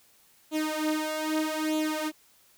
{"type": "tone with flanger", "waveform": "sawtooth", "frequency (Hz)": 310.2, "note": "D#4", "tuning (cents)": -5, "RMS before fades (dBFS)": -29, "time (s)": [0.51, 2.12], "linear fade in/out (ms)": 50, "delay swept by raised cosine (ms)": [0.28, 4.68], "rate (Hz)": 0.8, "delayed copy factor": 0.8, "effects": ["white hiss -61 dBFS RMS until 2.57 s"]}